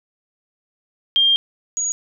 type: tone pair in turn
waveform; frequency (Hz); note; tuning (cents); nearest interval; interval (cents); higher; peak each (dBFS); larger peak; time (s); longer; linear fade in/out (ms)
sine; 3200 / 6738; G7 / G#8; +35 / +24; octave + minor second; 1289; second; -12 / -19; first; 1.16-1.36 / 1.77-1.92; first; 0
effects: none